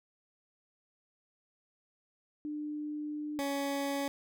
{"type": "tone pair in turn", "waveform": ["sine", "20% pulse"], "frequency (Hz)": [299.2, 279.7], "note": ["D4", "C#4"], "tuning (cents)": [32, 16], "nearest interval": "minor second", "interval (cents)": 116, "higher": "first", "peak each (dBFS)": [-35, -27], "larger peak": "second", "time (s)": [[2.45, 3.39], [3.39, 4.08]], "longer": "first", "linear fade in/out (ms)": 0, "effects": []}